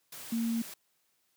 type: tone in noise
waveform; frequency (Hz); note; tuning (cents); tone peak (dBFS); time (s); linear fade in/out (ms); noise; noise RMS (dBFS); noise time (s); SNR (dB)
sine; 230; A#3; -23; -28; 0.32-0.62; 5; white; -45; 0.12-0.74; +14
effects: white hiss -74 dBFS RMS until 1.36 s + high-pass 100 Hz 12 dB/octave